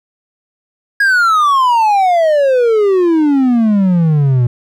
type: exponential sweep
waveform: triangle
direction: down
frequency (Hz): 1661.2 to 118.4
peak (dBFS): -6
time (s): 1-4.47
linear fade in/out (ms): 5
effects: none